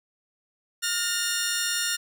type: tone pair together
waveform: 10% pulse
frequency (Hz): 1419 / 1825.3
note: F6 / A#6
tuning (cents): +27 / -37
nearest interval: major third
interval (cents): 436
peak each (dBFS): -19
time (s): 0.82-1.97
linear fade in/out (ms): 20
effects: none